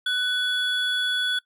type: tone pair together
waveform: triangle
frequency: 1491 / 3396 Hz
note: F#6 / G#7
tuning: +13 / +38 cents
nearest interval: octave + major second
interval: 1425 cents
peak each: -23 dBFS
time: 0.06-1.39 s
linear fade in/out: 5 ms
effects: noise-tail reverb RT60 0.1 s tail -21 dB re dry